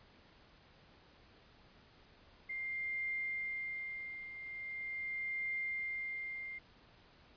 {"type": "tone with tremolo", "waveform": "sine", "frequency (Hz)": 2100, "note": "C7", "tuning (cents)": 6, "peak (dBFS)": -35, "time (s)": [2.49, 6.59], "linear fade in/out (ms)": 10, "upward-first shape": "triangle", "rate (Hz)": 0.41, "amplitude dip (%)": 70, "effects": ["pink hiss -63 dBFS RMS until 7.36 s", "resampled to 11025 Hz"]}